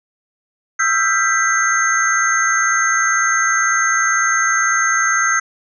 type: tone cluster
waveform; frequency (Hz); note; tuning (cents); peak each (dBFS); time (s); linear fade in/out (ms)
sine; 1291 / 1351 / 1579 / 1983 / 6360; E6 / E6 / G6 / B6 / G8; -37 / +42 / +12 / +7 / +24; -22 / -19 / -18 / -20 / -20; 0.79-5.4; 10
effects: none